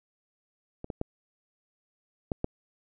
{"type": "clicks", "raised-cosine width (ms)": 2, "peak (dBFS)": [-24, -20, -16, -15, -14], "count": 5, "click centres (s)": [0.844, 0.902, 1.014, 2.318, 2.444], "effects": []}